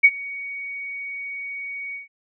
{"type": "tone with ADSR envelope", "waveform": "sine", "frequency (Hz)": 2242, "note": "C#7", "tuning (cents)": 19, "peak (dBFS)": -6, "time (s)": [0.03, 2.08], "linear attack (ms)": 17, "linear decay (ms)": 50, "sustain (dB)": -23, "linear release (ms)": 140, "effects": []}